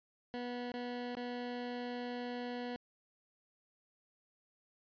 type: tone with dropouts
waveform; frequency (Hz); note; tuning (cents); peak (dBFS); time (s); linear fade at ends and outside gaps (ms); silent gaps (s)
20% pulse; 244.3; B3; -19; -34; 0.34-2.76; 0; 0.718-0.74 / 1.151-1.169
effects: resampled to 11025 Hz